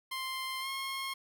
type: tone with pitch glide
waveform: 15% pulse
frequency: 1049 to 1076 Hz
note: C6 to C6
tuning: +4 to +48 cents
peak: -29 dBFS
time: 0.11-1.14 s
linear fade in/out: 10 ms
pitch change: +44 cents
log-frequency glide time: 0.6-0.68 s
effects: 10-bit